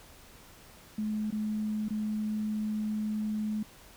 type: tone with dropouts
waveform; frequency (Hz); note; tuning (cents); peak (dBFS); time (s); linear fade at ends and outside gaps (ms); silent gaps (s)
sine; 213.7; G#3; +50; -29; 0.98-3.63; 5; 1.306-1.324 / 1.885-1.905
effects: pink hiss -54 dBFS RMS until 3.96 s